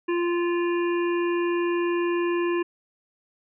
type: harmonic tone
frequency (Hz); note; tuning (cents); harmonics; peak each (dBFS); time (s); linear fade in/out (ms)
346.7; F4; -13; 1 / 3 / 5 / 7 / 8; -22 / -32 / -36 / -39 / -40; 0.08-2.63; 10
effects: none